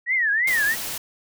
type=tone with vibrato; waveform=sine; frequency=1864.7 Hz; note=A#6; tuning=in tune; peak=-18 dBFS; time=0.06-0.76 s; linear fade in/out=50 ms; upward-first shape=triangle; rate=3 Hz; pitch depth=250 cents each way
type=noise; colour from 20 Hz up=white; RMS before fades=-30 dBFS; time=0.47-0.98 s; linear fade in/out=5 ms
effects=none